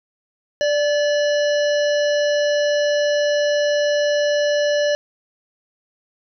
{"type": "harmonic tone with a mistuned harmonic", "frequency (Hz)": 587.3, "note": "D5", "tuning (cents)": 0, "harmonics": [1, 3, 5, 7, 9, 10], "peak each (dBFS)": [-16, -26, -30, -33, -35, -36], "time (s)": [0.61, 4.95], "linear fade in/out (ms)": 0, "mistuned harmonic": 3, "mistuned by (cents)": -36, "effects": []}